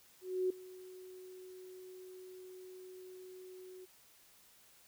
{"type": "tone with ADSR envelope", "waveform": "sine", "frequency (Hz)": 370, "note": "F#4", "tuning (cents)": 0, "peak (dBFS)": -29, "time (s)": [0.21, 3.86], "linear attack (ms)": 290, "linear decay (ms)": 5, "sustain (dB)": -20, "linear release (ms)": 19, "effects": ["white hiss -64 dBFS RMS until 4.87 s"]}